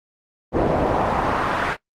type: noise with band-pass filter sweep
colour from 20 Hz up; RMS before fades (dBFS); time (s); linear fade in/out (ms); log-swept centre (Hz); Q
brown; -20; 0.52-1.77; 50; 510 to 1600; 1.4
effects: noise-tail reverb RT60 0.1 s tail -19 dB re dry + Opus 24 kbps